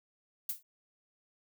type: noise with exponential decay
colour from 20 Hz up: violet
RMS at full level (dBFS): -30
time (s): 0.49-0.63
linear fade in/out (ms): 5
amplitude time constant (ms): 29
effects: none